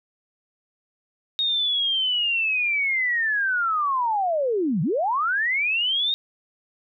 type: linear two-way sweep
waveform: sine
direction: down then up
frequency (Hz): 3741 to 140 to 3741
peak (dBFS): -20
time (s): 1.39-6.14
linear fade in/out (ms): 0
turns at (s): 4.82
effects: none